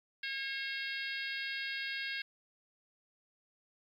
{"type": "harmonic tone", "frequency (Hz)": 542, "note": "C#5", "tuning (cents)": -39, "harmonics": [3, 4, 5, 6, 7, 8, 9], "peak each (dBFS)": [-40, -42, -44, -46, -47, -48, -49], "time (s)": [0.23, 2.22], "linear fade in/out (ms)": 5, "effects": ["11-bit"]}